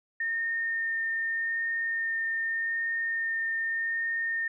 sine tone with vibrato, 1824 Hz, A#6, 38 cents flat, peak -27 dBFS, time 0.2-4.48 s, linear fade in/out 5 ms, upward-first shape sine, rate 0.83 Hz, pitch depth 8 cents each way, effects none

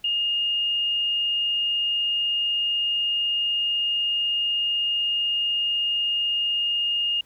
sine tone, 2838 Hz, F7, 27 cents sharp, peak -21 dBFS, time 0.04-7.21 s, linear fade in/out 5 ms, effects pink hiss -59 dBFS RMS until 7.25 s

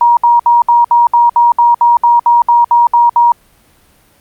sine tone bursts, 949 Hz, A#5, 31 cents sharp, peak -4 dBFS, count 15, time 0.01-3.32 s, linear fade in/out 2 ms, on 160 ms, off 65 ms, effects pink hiss -49 dBFS RMS until 4.2 s + Opus 48 kbps

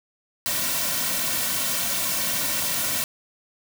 white noise with comb filter, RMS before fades -25 dBFS, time 0.46-3.04 s, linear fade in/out 0 ms, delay 2.4 ms, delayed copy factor -0.7, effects none

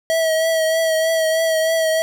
square tone with vibrato, 645 Hz, E5, 38 cents flat, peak -16 dBFS, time 0.1-2.02 s, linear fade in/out 0 ms, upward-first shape triangle, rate 3.2 Hz, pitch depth 32 cents each way, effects none

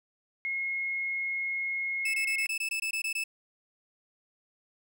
sine tone, 2160 Hz, C#7, 45 cents flat, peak -29 dBFS, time 0.45-2.46 s, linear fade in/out 0 ms
40% pulse tone bursts, 2621 Hz, E7, 11 cents flat, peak -28 dBFS, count 11, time 2.05-3.239 s, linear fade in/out 5 ms, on 89 ms, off 21 ms
effects none

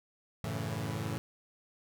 sawtooth chord, F# minor seventh, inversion none, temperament equal with one note detuned, 92.5 / 110 / 140.53 / 164.81 Hz, F#2 / A2 / C#3 / E3, 0 / 0 / +24 / 0 cents, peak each -39 / -33 / -36 / -36 dBFS, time 0.44-1.18 s, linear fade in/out 0 ms, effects none

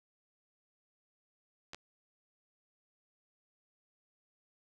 clicks, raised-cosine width 0.2 ms, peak -27 dBFS, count 2, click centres 1.734 / 1.746 s, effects none

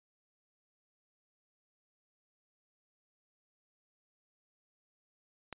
click, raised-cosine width 0.3 ms, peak -25 dBFS, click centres 5.527 s, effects resampled to 8000 Hz

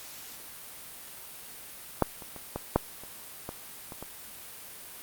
clicks, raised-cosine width 1 ms, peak -7 / -29 / -27 / -17 / -6 / -30 / -21 / -26 / -24 dBFS, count 9, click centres 2.023 / 2.222 / 2.363 / 2.56 / 2.76 / 3.036 / 3.491 / 3.922 / 4.026 s, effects white hiss -45 dBFS RMS until 5.02 s + Opus 48 kbps

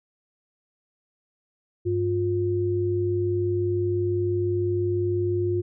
sine tone pair together, 100 / 354.1 Hz, G2 / F4, +35 / +24 cents, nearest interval octave + minor seventh, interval 2189 cents, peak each -26 / -23 dBFS, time 1.85-5.62 s, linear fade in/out 20 ms, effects none

